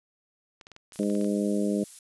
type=clicks; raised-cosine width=0.2 ms; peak=-29 dBFS; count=12; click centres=0.612 / 0.669 / 0.717 / 0.764 / 0.922 / 0.959 / 0.991 / 1.032 / 1.1 / 1.152 / 1.212 / 1.245 s
type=noise; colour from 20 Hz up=violet; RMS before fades=-41 dBFS; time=0.93-1.99 s; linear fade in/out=2 ms
type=harmonic tone; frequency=102.5 Hz; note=G#2; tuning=22 cents flat; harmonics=2 / 3 / 4 / 5 / 6; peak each=-26 / -30 / -32 / -34 / -36 dBFS; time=0.99-1.84 s; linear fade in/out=5 ms
effects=resampled to 24000 Hz